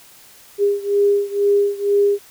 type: beating tone pair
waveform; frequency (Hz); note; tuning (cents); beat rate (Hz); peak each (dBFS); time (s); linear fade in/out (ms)
sine; 404.2 / 406.3; G#4 / G#4; -47 / -38; 2.1; -16 / -18; 0.58-2.19; 50
effects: white hiss -46 dBFS RMS until 2.3 s